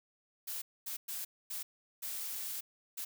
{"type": "noise bursts at uneven times", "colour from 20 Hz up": "blue", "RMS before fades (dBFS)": -40, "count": 6, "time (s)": [[0.47, 0.62], [0.86, 0.97], [1.08, 1.25], [1.5, 1.63], [2.02, 2.61], [2.97, 3.05]], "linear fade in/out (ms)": 10, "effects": []}